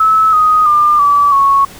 sine tone with pitch steps, 1300 / 1248.5 / 1199 / 1151.5 / 1105.9 Hz, E6 / D#6 / D6 / D6 / C#6, -24 / +6 / +36 / -34 / -4 cents, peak -6 dBFS, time 0-1.65 s, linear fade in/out 5 ms, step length 330 ms, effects pink hiss -35 dBFS RMS until 1.79 s

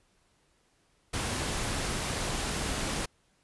pink noise, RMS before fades -32 dBFS, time 1.13-3.06 s, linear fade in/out 10 ms, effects pink hiss -69 dBFS RMS until 3.43 s + resampled to 24000 Hz

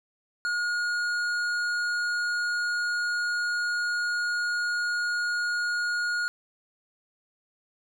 triangle tone with hard clipping, 1436 Hz, F6, 48 cents sharp, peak -27 dBFS, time 0.45-6.28 s, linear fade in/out 0 ms, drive 13 dB, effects none

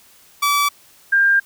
sawtooth / sine tone pair in turn, 1152 / 1598.8 Hz, D6 / G6, -34 / +34 cents, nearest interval tritone, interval 568 cents, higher second, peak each -11 dBFS, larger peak neither, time 0.42-0.69 / 1.12-1.4 s, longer second, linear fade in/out 10 ms, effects white hiss -50 dBFS RMS until 1.45 s

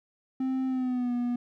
triangle tone with pitch glide, 261.6 to 242.7 Hz, C4 to B3, 0 to -30 cents, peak -24 dBFS, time 0.4-1.36 s, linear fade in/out 5 ms, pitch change -130 cents, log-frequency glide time 0.67-1.13 s, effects none

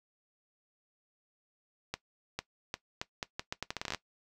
accelerating click train, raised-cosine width 0.2 ms, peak -17 dBFS, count 17, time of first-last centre 1.94-3.947 s, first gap 450 ms, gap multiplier 0.78, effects noise-tail reverb RT60 0.1 s tail -17 dB re dry

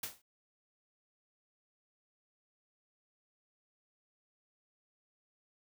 white noise with exponential decay, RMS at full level -35 dBFS, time 0.03-0.22 s, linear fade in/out 5 ms, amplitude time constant 40 ms, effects none

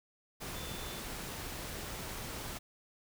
sine tone in noise, 3520 Hz, A7, in tune, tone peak -50 dBFS, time 0.54-1.01 s, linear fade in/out 20 ms, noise pink, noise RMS -42 dBFS, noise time 0.4-2.59 s, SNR -11 dB, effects none

